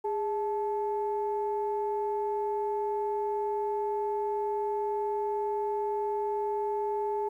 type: tone pair together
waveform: sine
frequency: 411.5 / 871 Hz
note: G#4 / A5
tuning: -16 / -18 cents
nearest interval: octave + minor second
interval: 1298 cents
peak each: -29 / -31 dBFS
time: 0.04-7.29 s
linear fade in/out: 10 ms
effects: tanh soft clip ceiling -20 dBFS + 11-bit